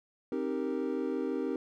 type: chord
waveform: triangle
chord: C minor seventh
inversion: none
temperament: equal with one note detuned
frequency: 265 / 311.1 / 392 / 466.2 Hz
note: C4 / Eb4 / G4 / Bb4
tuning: +22 / 0 / 0 / 0 cents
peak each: -33 / -34 / -34 / -35 dBFS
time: 0.32-1.56 s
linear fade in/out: 2 ms
effects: none